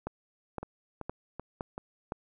two click trains, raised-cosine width 1 ms, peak -20 / -24 dBFS, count 5 / 4, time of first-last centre 0.07-2.121 / 0.63-1.779 s, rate 1.95 / 2.61 Hz, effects none

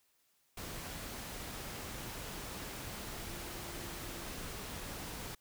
sine tone in noise, 343.6 Hz, F4, 28 cents flat, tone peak -53 dBFS, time 3.29-4.26 s, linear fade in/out 5 ms, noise pink, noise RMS -44 dBFS, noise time 0.57-5.35 s, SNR -12 dB, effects white hiss -74 dBFS RMS until 5.4 s

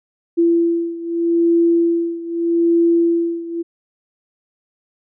sine beating tone pair, 337.5 / 338.31 Hz, E4 / E4, +41 / +45 cents, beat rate 0.81 Hz, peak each -15 / -18 dBFS, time 0.37-3.63 s, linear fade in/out 20 ms, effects none

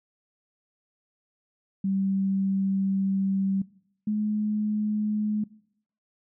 sine tone pair in turn, 193.9 / 211.6 Hz, G3 / G#3, -19 / +33 cents, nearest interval major second, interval 152 cents, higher second, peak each -23 dBFS, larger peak neither, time 1.84-3.62 / 4.07-5.44 s, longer first, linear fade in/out 5 ms, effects noise-tail reverb RT60 0.7 s tail -21 dB re dry

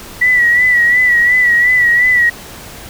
sine tone with vibrato, 1949 Hz, B6, 23 cents flat, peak -7 dBFS, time 0.21-2.3 s, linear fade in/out 10 ms, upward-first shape sine, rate 2.8 Hz, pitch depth 53 cents each way, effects pink hiss -32 dBFS RMS until 2.89 s

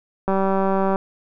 click train, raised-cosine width 1 ms, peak -8 dBFS, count 132, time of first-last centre 0.28-0.959 s, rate 193 Hz, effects none

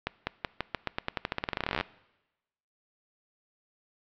accelerating click train, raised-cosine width 0.3 ms, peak -12 dBFS, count 28, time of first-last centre 0.07-1.81 s, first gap 200 ms, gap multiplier 0.89, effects noise-tail reverb RT60 1.0 s tail -21 dB re dry + low-pass 4000 Hz 12 dB/octave

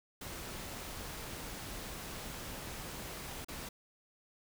pink noise with dropouts, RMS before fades -44 dBFS, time 0.21-3.69 s, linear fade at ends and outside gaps 5 ms, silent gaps 3.447-3.484 s, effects none

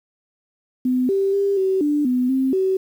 sine tone with pitch steps, 253.3 / 390.9 / 398 / 381.1 / 294.7 / 250.7 / 264.1 / 379.7 Hz, B3 / G4 / G4 / G4 / D4 / B3 / C4 / F#4, +44 / -5 / +26 / -49 / +6 / +26 / +16 / +45 cents, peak -16 dBFS, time 0.85-2.77 s, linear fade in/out 5 ms, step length 240 ms, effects 8-bit

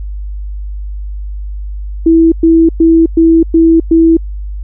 sine tone bursts, 328.1 Hz, E4, 8 cents flat, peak -3 dBFS, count 6, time 2.06-4.17 s, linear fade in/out 5 ms, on 260 ms, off 110 ms, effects added 50 Hz sine -18 dBFS peak until 4.63 s

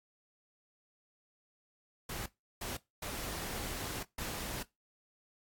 pink noise bursts at uneven times, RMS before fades -40 dBFS, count 4, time 2.09-2.26 / 2.61-2.77 / 3.02-4.03 / 4.18-4.63 s, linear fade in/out 5 ms, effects noise-tail reverb RT60 0.2 s tail -20 dB re dry + AAC 64 kbps

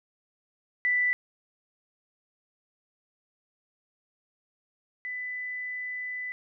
sine tone pair in turn, 1982 / 1996.9 Hz, B6 / B6, +6 / +19 cents, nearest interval unison, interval 13 cents, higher second, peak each -22 / -32 dBFS, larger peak first, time 0.85-1.13 / 5.05-6.32 s, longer second, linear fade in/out 0 ms, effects none

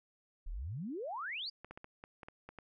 sine exponential sweep, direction up, 30.44 to 4978 Hz, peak -38 dBFS, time 0.46-1.5 s, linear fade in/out 10 ms
clicks, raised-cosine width 0.5 ms, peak -33 dBFS, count 9, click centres 1.646 / 1.71 / 1.775 / 1.844 / 2.039 / 2.232 / 2.285 / 2.49 / 2.587 s
effects none

